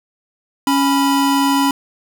square tone pair together, 277.2 / 987.8 Hz, C#4 / B5, 0 / 0 cents, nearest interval octave + minor seventh, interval 2200 cents, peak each -15 / -18 dBFS, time 0.67-1.71 s, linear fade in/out 2 ms, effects none

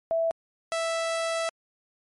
sine / sawtooth tone pair in turn, 659.3 / 659.3 Hz, E5 / E5, 0 / 0 cents, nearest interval unison, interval 0 cents, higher neither, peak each -22 dBFS, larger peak neither, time 0.11-0.31 / 0.72-1.49 s, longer second, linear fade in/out 0 ms, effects MP3 48 kbps

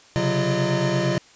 square tone cluster, 131.3 / 140 / 183.5 / 343.6 / 609 Hz, C3 / C#3 / F#3 / F4 / D#5, +6 / +18 / -14 / -28 / -37 cents, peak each -27 dBFS, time 0.16-1.18 s, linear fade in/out 0 ms, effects white hiss -51 dBFS RMS until 1.35 s + resampled to 16000 Hz

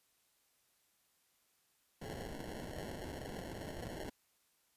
white noise with sample-and-hold, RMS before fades -45 dBFS, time 2.01-4.1 s, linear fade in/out 10 ms, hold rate 1225 Hz, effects white hiss -75 dBFS RMS until 4.76 s + resampled to 32000 Hz

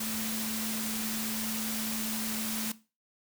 sine tone in noise, 220 Hz, A3, in tune, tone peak -36 dBFS, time 0-2.72 s, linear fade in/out 5 ms, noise white, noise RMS -35 dBFS, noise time 0-2.72 s, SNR -4 dB, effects noise-tail reverb RT60 0.3 s tail -17 dB re dry

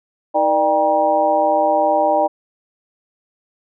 harmonic tone with a mistuned harmonic, 158.4 Hz, D#3, 31 cents sharp, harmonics 2 / 3 / 4 / 5 / 6, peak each -24 / -28 / -16 / -17 / -21 dBFS, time 0.34-2.28 s, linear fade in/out 20 ms, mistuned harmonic 4, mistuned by -100 cents, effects none

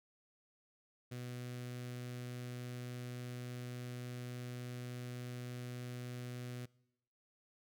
sawtooth tone with notch filter, 123.47 Hz, B2, in tune, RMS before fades -45 dBFS, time 1.11-6.66 s, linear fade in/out 10 ms, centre 920 Hz, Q 1.4, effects noise-tail reverb RT60 0.9 s tail -24 dB re dry

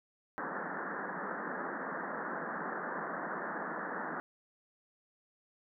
white band-pass noise, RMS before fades -39 dBFS, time 0.38-4.2 s, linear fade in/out 0 ms, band 160 to 1800 Hz, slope 96 dB/octave, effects none

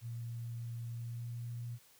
sine tone with pitch glide, 117.3 to 119.21 Hz, A#2 to A#2, +11 to +39 cents, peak -39 dBFS, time 0.01-1.79 s, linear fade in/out 50 ms, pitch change +28 cents, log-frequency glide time 0.92-1.48 s, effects white hiss -64 dBFS RMS until 1.99 s

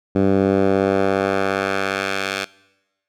10% pulse tone with band-pass filter sweep, 97.3 Hz, G2, 12 cents flat, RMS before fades -19 dBFS, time 0.15-2.45 s, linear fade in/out 10 ms, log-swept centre 260 to 3000 Hz, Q 0.77, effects noise-tail reverb RT60 1.0 s tail -22 dB re dry

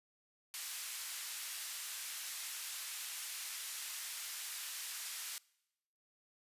white band-pass noise, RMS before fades -44 dBFS, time 0.54-5.38 s, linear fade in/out 0 ms, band 1500 to 13000 Hz, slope 12 dB/octave, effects noise-tail reverb RT60 0.9 s tail -24 dB re dry + resampled to 32000 Hz

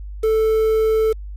triangle tone with quantisation, 440 Hz, A4, in tune, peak -12 dBFS, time 0.23-1.13 s, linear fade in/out 10 ms, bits 6, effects added 50 Hz sine -29 dBFS peak until 1.36 s + low-pass 12000 Hz 12 dB/octave

